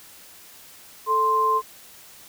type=tone pair together; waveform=sine; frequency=440 / 1046.5 Hz; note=A4 / C6; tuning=0 / 0 cents; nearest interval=octave + minor third; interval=1500 cents; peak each=-26 / -18 dBFS; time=1.06-1.62 s; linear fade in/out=50 ms; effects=white hiss -47 dBFS RMS until 2.28 s